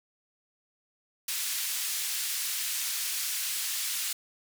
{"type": "band-pass noise", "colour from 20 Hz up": "white", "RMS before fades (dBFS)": -32, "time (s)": [1.28, 4.13], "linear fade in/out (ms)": 5, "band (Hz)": [2100, 14000], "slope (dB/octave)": 12, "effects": []}